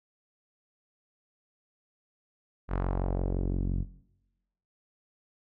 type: tone with low-pass filter sweep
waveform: sawtooth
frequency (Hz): 45.82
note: F#1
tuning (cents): -16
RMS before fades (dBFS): -29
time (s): 2.68-3.86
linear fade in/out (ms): 50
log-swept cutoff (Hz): 1500 to 180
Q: 1.4
effects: noise-tail reverb RT60 0.9 s tail -17 dB re dry